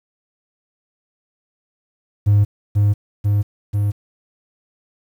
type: tone with echo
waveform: triangle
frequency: 102.7 Hz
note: G#2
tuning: 19 cents flat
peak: -7 dBFS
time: 2.26-2.45 s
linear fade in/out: 20 ms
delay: 490 ms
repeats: 3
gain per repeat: -2 dB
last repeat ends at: 3.92 s
effects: tanh soft clip ceiling -5 dBFS + 8-bit